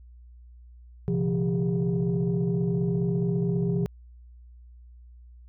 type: tone cluster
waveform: sine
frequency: 127.5 / 142.4 / 171.8 / 402.4 Hz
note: C3 / C#3 / F3 / G4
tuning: -44 / +47 / -28 / +45 cents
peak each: -28 / -31 / -24 / -29 dBFS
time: 1.08-3.86 s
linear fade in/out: 0 ms
effects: tanh soft clip ceiling -17 dBFS + added 60 Hz sine -46 dBFS peak until 5.48 s